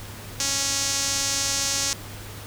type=tone with band-pass filter; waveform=sawtooth; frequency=276.4 Hz; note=C#4; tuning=5 cents flat; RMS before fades=-25 dBFS; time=0.4-1.93 s; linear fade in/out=0 ms; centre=6200 Hz; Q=2.5; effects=added 102 Hz sine -40 dBFS peak until 2.46 s + pink hiss -40 dBFS RMS until 2.46 s